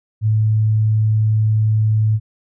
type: tone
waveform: sine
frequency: 108.6 Hz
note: A2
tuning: 22 cents flat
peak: -12 dBFS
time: 0.21-2.2 s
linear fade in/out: 50 ms
effects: none